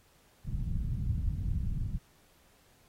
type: low-pass noise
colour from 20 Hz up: pink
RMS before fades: -32 dBFS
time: 0.44-1.99 s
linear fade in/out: 50 ms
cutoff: 160 Hz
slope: 24 dB/octave
effects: pink hiss -65 dBFS RMS until 2.88 s + AAC 48 kbps